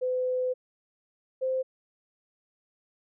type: tone pair in turn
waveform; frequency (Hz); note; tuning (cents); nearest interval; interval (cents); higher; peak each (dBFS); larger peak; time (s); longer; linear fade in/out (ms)
sine; 507 / 520.4; B4 / C5; +45 / -9; unison; 46; second; -25; neither; 0.01-0.54 / 1.41-1.63; first; 20
effects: none